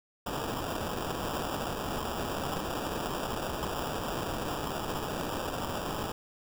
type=noise with sample-and-hold; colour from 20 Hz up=blue; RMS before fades=-34 dBFS; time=0.26-6.12 s; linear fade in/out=5 ms; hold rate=2100 Hz; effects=none